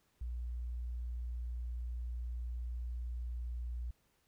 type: tone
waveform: sine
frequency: 59.9 Hz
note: A#1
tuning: 48 cents sharp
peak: -37 dBFS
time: 0.21-3.91 s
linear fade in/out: 5 ms
effects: pink hiss -75 dBFS RMS until 4.27 s